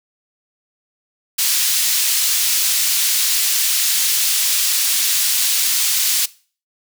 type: high-pass noise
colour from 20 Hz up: pink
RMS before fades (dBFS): -17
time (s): 1.38-6.26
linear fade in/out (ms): 10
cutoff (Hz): 3900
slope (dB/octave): 12
effects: noise-tail reverb RT60 0.4 s tail -20 dB re dry